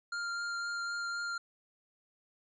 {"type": "tone with vibrato", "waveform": "square", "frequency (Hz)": 1396.9, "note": "F6", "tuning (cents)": 0, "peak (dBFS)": -35, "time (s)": [0.12, 1.38], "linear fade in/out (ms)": 5, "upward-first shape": "triangle", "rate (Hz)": 3.9, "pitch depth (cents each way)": 11, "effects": ["resampled to 16000 Hz"]}